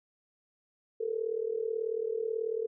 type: tone with amplitude modulation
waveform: sine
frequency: 447.8 Hz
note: A4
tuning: 30 cents sharp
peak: -26 dBFS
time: 1-2.67 s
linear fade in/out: 10 ms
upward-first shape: sine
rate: 38.3 Hz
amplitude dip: 85%
effects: none